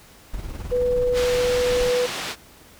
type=noise with tremolo; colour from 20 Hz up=brown; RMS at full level=-29 dBFS; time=0.33-1.91 s; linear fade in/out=10 ms; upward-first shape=sine; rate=19 Hz; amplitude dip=60%
type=tone; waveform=sine; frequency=493.9 Hz; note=B4; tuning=in tune; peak=-18 dBFS; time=0.71-2.07 s; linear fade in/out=20 ms
type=band-pass noise; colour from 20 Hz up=white; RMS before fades=-30 dBFS; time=1.13-2.36 s; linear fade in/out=50 ms; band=130 to 4200 Hz; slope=12 dB/octave
effects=pink hiss -49 dBFS RMS until 2.79 s